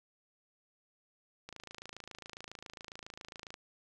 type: click train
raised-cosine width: 0.2 ms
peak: -28 dBFS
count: 57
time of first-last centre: 1.49-3.541 s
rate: 27.3 Hz
effects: none